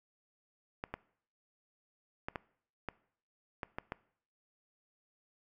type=clicks; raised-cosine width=0.5 ms; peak=-22 dBFS; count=8; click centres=0.839 / 0.94 / 2.285 / 2.358 / 2.887 / 3.632 / 3.785 / 3.921 s; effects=noise-tail reverb RT60 0.6 s tail -21 dB re dry